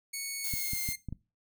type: tone with pitch glide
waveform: 10% pulse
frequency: 2217 to 2111 Hz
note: C#7 to C7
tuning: 0 to +15 cents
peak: -26 dBFS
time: 0.13-0.96 s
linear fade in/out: 10 ms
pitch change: -85 cents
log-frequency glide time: 0.42-0.8 s
type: noise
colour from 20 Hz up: violet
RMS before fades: -36 dBFS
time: 0.44-0.93 s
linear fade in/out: 5 ms
type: clicks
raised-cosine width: 5 ms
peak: -25 dBFS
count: 5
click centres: 0.538 / 0.734 / 0.889 / 1.087 / 1.126 s
effects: noise-tail reverb RT60 0.3 s tail -21 dB re dry